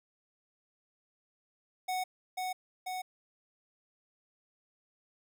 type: tone with echo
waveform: square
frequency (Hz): 740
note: F#5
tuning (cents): 0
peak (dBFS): -32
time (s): 1.88-2.04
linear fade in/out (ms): 10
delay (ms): 490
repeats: 2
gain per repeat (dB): -2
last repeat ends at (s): 3.02
effects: none